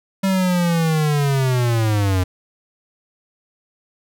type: linear sweep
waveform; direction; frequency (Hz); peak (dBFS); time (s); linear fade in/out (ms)
square; down; 194.8 to 89.9; -16; 0.23-2.24; 10
effects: none